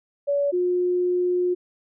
sine tone pair in turn, 569 / 358.4 Hz, C#5 / F4, +45 / +45 cents, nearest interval minor sixth, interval 800 cents, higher first, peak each -19 dBFS, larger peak neither, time 0.27-0.52 / 0.52-1.55 s, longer second, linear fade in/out 20 ms, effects none

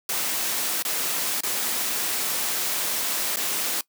white noise with dropouts, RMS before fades -26 dBFS, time 0.09-3.81 s, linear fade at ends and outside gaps 2 ms, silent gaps 0.825-0.85 / 1.407-1.434 / 3.36-3.369 s, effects noise-tail reverb RT60 0.1 s tail -21 dB re dry + high-pass 200 Hz 12 dB/octave

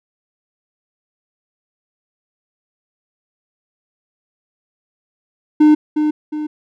triangle tone with echo, 303.3 Hz, D#4, 44 cents flat, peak -4 dBFS, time 5.6-5.75 s, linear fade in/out 10 ms, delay 360 ms, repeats 2, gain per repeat -7 dB, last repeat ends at 6.47 s, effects none

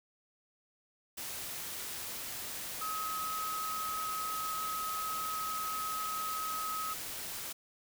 sine tone in noise, 1273 Hz, D#6, 39 cents sharp, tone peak -35 dBFS, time 2.81-6.94 s, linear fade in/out 10 ms, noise white, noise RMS -41 dBFS, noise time 1.17-7.53 s, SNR +3 dB, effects none

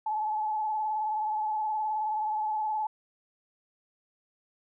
sine tone with vibrato, 859 Hz, A5, 42 cents flat, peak -27 dBFS, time 0.06-2.87 s, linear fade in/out 5 ms, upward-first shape triangle, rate 19 Hz, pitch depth 42 cents each way, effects none

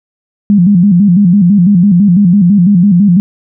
sine tone with vibrato, 188.7 Hz, F#3, 34 cents sharp, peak -3 dBFS, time 0.5-3.2 s, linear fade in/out 0 ms, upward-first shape square, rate 6 Hz, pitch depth 140 cents each way, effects none

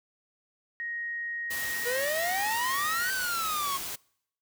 sine tone, 1876 Hz, A#6, 11 cents sharp, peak -32 dBFS, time 0.8-3.1 s, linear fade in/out 0 ms
white noise, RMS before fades -36 dBFS, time 1.5-3.96 s, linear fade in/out 10 ms
45% pulse exponential two-way sweep, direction up then down, 474.2 to 1560 to 1076 Hz, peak -29 dBFS, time 1.85-3.78 s, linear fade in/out 20 ms, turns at 3.12 s
effects noise-tail reverb RT60 0.7 s tail -25 dB re dry

